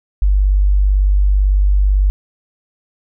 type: tone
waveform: sine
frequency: 49 Hz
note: G1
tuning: in tune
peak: -9 dBFS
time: 0.22-2.1 s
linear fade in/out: 0 ms
effects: none